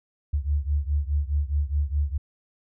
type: beating tone pair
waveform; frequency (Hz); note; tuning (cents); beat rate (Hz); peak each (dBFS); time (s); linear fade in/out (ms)
sine; 70.9 / 75.7; C#2 / D#2; +40 / -47; 4.8; -24 / -26; 0.33-2.18; 10
effects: none